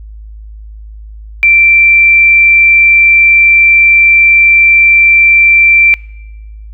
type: tone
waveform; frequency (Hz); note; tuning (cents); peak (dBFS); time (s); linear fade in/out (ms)
sine; 2349; D7; 0; -3; 1.43-5.94; 0
effects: noise-tail reverb RT60 1.0 s tail -23 dB re dry + added 53 Hz sine -26 dBFS peak until 6.73 s